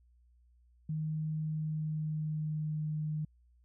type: tone with pitch glide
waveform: sine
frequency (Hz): 155.56 to 153.33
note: D#3 to D#3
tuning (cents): 0 to -25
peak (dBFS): -32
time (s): 0.89-3.25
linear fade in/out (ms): 5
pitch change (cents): -25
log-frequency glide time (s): 1.38-2.85
effects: added 60 Hz sine -62 dBFS peak until 3.64 s